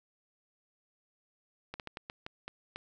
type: slowing click train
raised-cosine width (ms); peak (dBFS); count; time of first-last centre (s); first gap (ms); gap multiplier
0.3; -24; 8; 1.74-2.76; 58; 1.3
effects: none